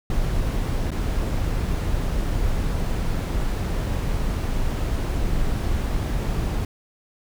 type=noise with dropouts; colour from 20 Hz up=brown; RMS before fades=-23 dBFS; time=0.1-6.65 s; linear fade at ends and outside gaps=2 ms; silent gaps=0.906-0.916 s; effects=none